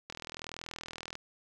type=click train; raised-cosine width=0.2 ms; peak=-23 dBFS; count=44; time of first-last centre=0.1-1.154 s; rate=40.8 Hz; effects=none